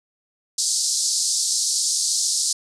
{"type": "band-pass noise", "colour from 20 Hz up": "pink", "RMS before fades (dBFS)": -22, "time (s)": [0.58, 2.53], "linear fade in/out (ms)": 5, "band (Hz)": [4400, 9400], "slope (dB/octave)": 48, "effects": []}